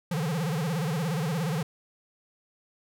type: tone with vibrato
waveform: square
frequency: 160 Hz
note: D#3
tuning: 49 cents sharp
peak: -27 dBFS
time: 0.11-1.63 s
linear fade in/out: 5 ms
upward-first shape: sine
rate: 17 Hz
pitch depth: 210 cents each way
effects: none